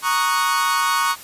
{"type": "chord", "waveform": "40% pulse", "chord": "D# minor seventh", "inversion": "second", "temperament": "equal", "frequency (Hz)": [932.3, 1108.7, 1244.5, 1480], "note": ["A#5", "C#6", "D#6", "F#6"], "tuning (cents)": [0, 0, 0, 0], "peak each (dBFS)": [-24, -19, -24, -24], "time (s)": [0.02, 1.16], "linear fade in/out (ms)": 50, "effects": ["white hiss -39 dBFS RMS until 1.23 s", "resampled to 32000 Hz"]}